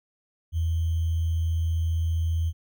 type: tone with sample-and-hold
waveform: sine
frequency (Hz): 82.41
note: E2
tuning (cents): 0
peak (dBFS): -22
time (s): 0.52-2.53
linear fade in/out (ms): 50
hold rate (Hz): 3150
effects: none

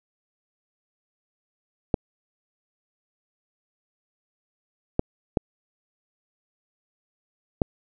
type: clicks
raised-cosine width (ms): 2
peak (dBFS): -6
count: 4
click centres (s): 1.942 / 4.994 / 5.372 / 7.618
effects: none

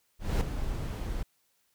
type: noise with ADSR envelope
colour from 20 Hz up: brown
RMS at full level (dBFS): -23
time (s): 0.19-1.23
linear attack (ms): 220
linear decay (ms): 5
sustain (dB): -10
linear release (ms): 5
effects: white hiss -72 dBFS RMS until 1.74 s

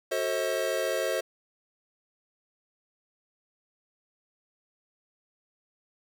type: chord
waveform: square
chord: F# diminished seventh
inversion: none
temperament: just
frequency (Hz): 370 / 444 / 532.8 / 639.4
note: F#4 / A4 / C5 / Eb5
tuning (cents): 0 / +16 / +31 / +47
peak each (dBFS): -36 / -35 / -31 / -32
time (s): 0.11-1.21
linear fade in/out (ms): 10
effects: none

